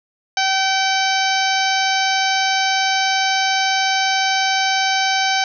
harmonic tone with a mistuned harmonic, 769 Hz, G5, 33 cents flat, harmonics 1 / 2 / 3 / 4 / 5 / 6 / 7 / 8, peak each -19 / -22 / -24 / -25 / -26 / -27 / -27 / -28 dBFS, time 0.37-5.44 s, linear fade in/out 2 ms, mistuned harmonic 5, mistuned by +23 cents, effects none

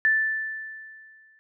sine tone with exponential decay, 1760 Hz, A6, in tune, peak -16 dBFS, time 0.05-1.39 s, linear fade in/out 0 ms, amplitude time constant 290 ms, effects none

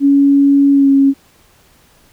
sine tone with pitch glide, 280 to 274.7 Hz, C#4 to C#4, +18 to -16 cents, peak -6 dBFS, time 0-1.14 s, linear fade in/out 50 ms, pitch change -34 cents, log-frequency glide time 0.72-0.89 s, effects pink hiss -50 dBFS RMS until 2.12 s

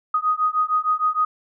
sine beating tone pair, 1244.5 / 1251 Hz, D#6 / D#6, 0 / +9 cents, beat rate 6.5 Hz, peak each -21 dBFS, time 0.14-1.25 s, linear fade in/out 5 ms, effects none

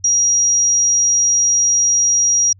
sine tone, 5720 Hz, F8, 41 cents sharp, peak -11 dBFS, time 0.04-2.53 s, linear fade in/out 5 ms, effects added 95 Hz sine -43 dBFS peak until 2.59 s

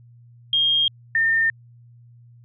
sine tone pair in turn, 3229 / 1812.2 Hz, G#7 / A#6, -49 / -49 cents, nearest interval minor seventh, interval 1000 cents, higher first, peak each -16 dBFS, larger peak neither, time 0.53-0.88 / 1.15-1.5 s, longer neither, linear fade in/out 2 ms, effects added 119 Hz sine -46 dBFS peak until 2.44 s

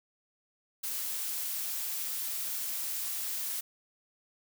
blue noise, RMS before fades -35 dBFS, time 0.83-3.61 s, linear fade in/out 10 ms, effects none

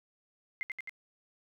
sine tone with echo, 2093 Hz, C7, in tune, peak -32 dBFS, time 0.61-0.63 s, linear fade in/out 0 ms, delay 88 ms, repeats 3, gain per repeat -2 dB, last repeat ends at 0.894 s, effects none

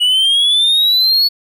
triangle exponential sweep, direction up, 2915 to 4435 Hz, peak -8 dBFS, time 0-1.29 s, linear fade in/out 20 ms, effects none

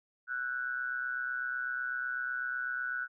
sine tone with amplitude modulation, 1480 Hz, F#6, in tune, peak -29 dBFS, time 0.27-3.08 s, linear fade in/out 50 ms, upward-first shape sine, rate 128 Hz, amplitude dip 75%, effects none

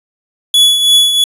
45% pulse tone with tremolo, 3400 Hz, G#7, 40 cents sharp, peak -4 dBFS, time 0.54-1.24 s, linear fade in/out 2 ms, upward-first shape triangle, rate 3 Hz, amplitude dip 60%, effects resampled to 32000 Hz

